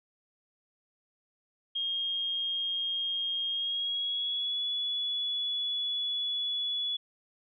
sine tone with pitch glide, 3239 to 3408 Hz, G#7 to G#7, -44 to +44 cents, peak -29 dBFS, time 1.75-6.97 s, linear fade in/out 10 ms, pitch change +88 cents, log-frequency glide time 3.49-4.64 s, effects none

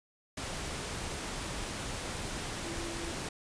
sine tone in noise, 337.8 Hz, E4, 42 cents sharp, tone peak -41 dBFS, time 2.64-3.12 s, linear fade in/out 5 ms, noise pink, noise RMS -38 dBFS, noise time 0.37-3.29 s, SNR -6 dB, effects resampled to 22050 Hz

